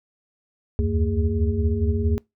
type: tone cluster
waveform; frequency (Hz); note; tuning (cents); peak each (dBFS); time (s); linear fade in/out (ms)
sine; 74.6 / 79.2 / 91.8 / 225 / 410.8; D2 / D#2 / F#2 / A3 / G#4; +28 / +31 / -13 / +39 / -19; -24 / -26 / -24 / -27 / -29; 0.79-2.18; 0
effects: noise-tail reverb RT60 0.2 s tail -25 dB re dry